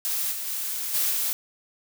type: noise with level steps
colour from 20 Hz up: blue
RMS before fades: -27 / -32 / -30 / -24 / -26 dBFS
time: 0.05-1.33 s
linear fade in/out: 0 ms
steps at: 0.31 / 0.46 / 0.93 / 1.1 s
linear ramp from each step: 20 ms
effects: none